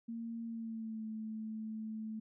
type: tone with pitch glide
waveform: sine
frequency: 230 to 218.7 Hz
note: A#3 to A3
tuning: -23 to -10 cents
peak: -39 dBFS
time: 0.08-2.2 s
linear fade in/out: 10 ms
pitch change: -87 cents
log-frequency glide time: 0.45-1.05 s
effects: none